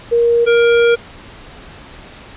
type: tone pair in turn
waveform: sine / square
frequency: 470 / 470 Hz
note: A#4 / A#4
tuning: +14 / +14 cents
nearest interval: unison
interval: 0 cents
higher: neither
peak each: -9 dBFS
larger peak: neither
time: 0.11-0.46 / 0.46-0.96 s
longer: second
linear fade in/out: 20 ms
effects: pink hiss -37 dBFS RMS until 2.36 s + resampled to 8000 Hz